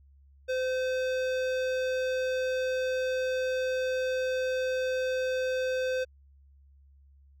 sine tone with hard clipping, 514 Hz, C5, 31 cents flat, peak -29 dBFS, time 0.48-6.05 s, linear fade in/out 20 ms, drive 16 dB, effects added 69 Hz sine -55 dBFS peak until 7.4 s

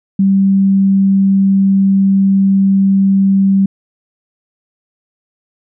sine tone, 194.7 Hz, G3, 12 cents flat, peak -7 dBFS, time 0.19-3.66 s, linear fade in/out 5 ms, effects none

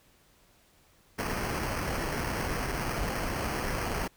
pink noise with sample-and-hold, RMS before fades -32 dBFS, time 1.18-4.08 s, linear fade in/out 10 ms, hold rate 3675 Hz, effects pink hiss -63 dBFS RMS until 4.16 s

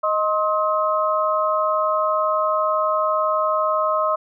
sine tone cluster, 624 / 1062 / 1274 Hz, D#5 / C6 / D#6, +5 / +25 / +41 cents, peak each -21 / -22 / -22 dBFS, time 0.03-4.16 s, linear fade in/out 10 ms, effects none

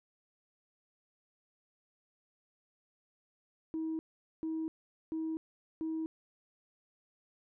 sine tone bursts, 320 Hz, D#4, 49 cents sharp, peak -32 dBFS, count 4, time 3.74-6.06 s, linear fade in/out 0 ms, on 250 ms, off 440 ms, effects tanh soft clip ceiling -30 dBFS

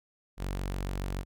sawtooth tone, 46.99 Hz, F#1, 28 cents sharp, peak -28 dBFS, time 0.37-1.25 s, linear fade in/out 50 ms, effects none

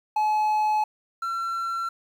triangle tone pair in turn, 854 / 1355.6 Hz, G#5 / E6, +48 / +48 cents, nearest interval minor sixth, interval 800 cents, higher second, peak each -18 / -24 dBFS, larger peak first, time 0.16-0.84 / 1.22-1.89 s, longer first, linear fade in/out 5 ms, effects 9-bit

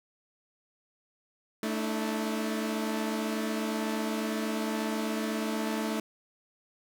sawtooth chord, A suspended fourth, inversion none, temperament equal with one note detuned, 220 / 293.7 / 321.9 Hz, A3 / D4 / E4, 0 / 0 / -41 cents, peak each -27 / -33 / -33 dBFS, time 1.63-6 s, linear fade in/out 2 ms, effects none

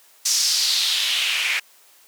white noise with band-pass filter sweep, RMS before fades -21 dBFS, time 0.25-1.6 s, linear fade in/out 10 ms, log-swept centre 6000 to 2200 Hz, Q 3.3, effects white hiss -53 dBFS RMS until 2.07 s + high-pass 400 Hz 12 dB/octave

